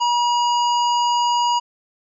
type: harmonic tone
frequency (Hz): 960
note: B5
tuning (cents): -49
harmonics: 1 / 3 / 5 / 7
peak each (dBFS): -16 / -26 / -30 / -33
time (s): 0-1.6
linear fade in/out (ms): 20
effects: none